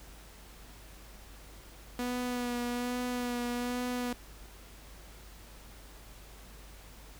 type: tone with vibrato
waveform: sawtooth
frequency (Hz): 244.7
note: B3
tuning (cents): -16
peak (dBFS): -28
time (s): 1.99-4.13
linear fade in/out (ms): 2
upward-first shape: sine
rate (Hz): 1.2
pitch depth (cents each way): 21
effects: added 50 Hz sine -51 dBFS peak until 7.19 s + pink hiss -54 dBFS RMS until 7.19 s